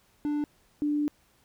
triangle / sine tone pair in turn, 295 / 295 Hz, D4 / D4, +8 / +8 cents, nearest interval unison, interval 0 cents, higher neither, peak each -24 dBFS, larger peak neither, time 0.25-0.44 / 0.82-1.08 s, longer second, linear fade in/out 0 ms, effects pink hiss -65 dBFS RMS until 1.44 s

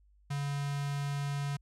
square tone with notch filter, 142.1 Hz, C#3, 43 cents sharp, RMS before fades -34 dBFS, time 0.3-1.57 s, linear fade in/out 10 ms, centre 460 Hz, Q 1.4, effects added 50 Hz sine -61 dBFS peak until 1.61 s + low-pass 10000 Hz 12 dB/octave

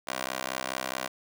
15% pulse tone with high-pass filter, 64.7 Hz, C2, 19 cents flat, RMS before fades -34 dBFS, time 0.07-1.08 s, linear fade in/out 10 ms, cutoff 650 Hz, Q 0.76, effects none

